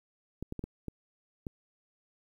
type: clicks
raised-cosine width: 3 ms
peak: -24 dBFS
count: 6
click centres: 0.426 / 0.524 / 0.593 / 0.64 / 0.883 / 1.468 s
effects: 10-bit